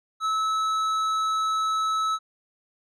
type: tone with tanh clipping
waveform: triangle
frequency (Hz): 1300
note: E6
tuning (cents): -24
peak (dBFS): -24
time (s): 0.2-2.19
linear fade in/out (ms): 50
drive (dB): 14
effects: none